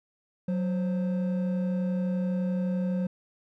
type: tone pair together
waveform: triangle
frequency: 185.01 / 523.3 Hz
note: F#3 / C5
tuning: 0 / 0 cents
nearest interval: octave + tritone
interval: 1800 cents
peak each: -23 / -33 dBFS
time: 0.48-3.07 s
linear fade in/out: 5 ms
effects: tanh soft clip ceiling -19 dBFS